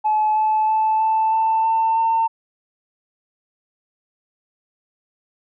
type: tone with pitch steps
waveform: sine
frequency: 858 / 865.5 / 873 / 880.6 / 888.3 / 896 / 903.8 Hz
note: A5 / A5 / A5 / A5 / A5 / A5 / A5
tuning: -44 / -29 / -14 / +1 / +16 / +31 / +46 cents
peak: -14 dBFS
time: 0.04-2.28 s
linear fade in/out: 20 ms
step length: 320 ms
effects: tanh soft clip ceiling -11 dBFS